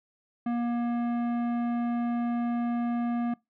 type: tone with tanh clipping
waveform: triangle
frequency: 237.8 Hz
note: A#3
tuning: 35 cents sharp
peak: -28 dBFS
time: 0.46-3.34 s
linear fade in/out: 5 ms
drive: 18 dB
effects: noise-tail reverb RT60 0.2 s tail -24 dB re dry